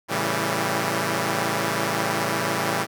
5% pulse chord, A dominant seventh, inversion none, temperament equal with one note detuned, 111.79 / 138.59 / 164.81 / 196 Hz, A2 / C#3 / E3 / G3, +28 / 0 / 0 / 0 cents, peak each -17 / -18 / -16 / -16 dBFS, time 0.08-2.87 s, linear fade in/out 50 ms, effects none

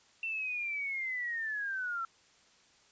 sine linear sweep, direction down, 2700 to 1329 Hz, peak -33 dBFS, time 0.23-2.05 s, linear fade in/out 2 ms, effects white hiss -64 dBFS RMS until 2.91 s + resampled to 16000 Hz

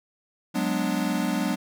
square chord, G# half-diminished seventh, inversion third, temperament equal, 185 / 207.7 / 246.9 / 293.7 Hz, F#3 / G#3 / B3 / D4, 0 / 0 / 0 / 0 cents, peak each -30 dBFS, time 0.54-1.56 s, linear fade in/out 20 ms, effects none

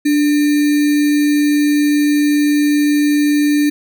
sine tone with sample-and-hold, 293.7 Hz, D4, in tune, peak -10 dBFS, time 0.05-3.7 s, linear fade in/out 10 ms, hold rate 2100 Hz, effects none

